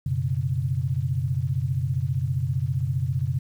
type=chord; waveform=sine; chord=F# suspended fourth; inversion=none; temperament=equal with one note detuned; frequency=91.49 / 123.47 / 138.59 Hz; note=F#2 / B2 / C#3; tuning=-19 / 0 / 0 cents; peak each=-29 / -26 / -26 dBFS; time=0.06-3.39 s; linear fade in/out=5 ms; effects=9-bit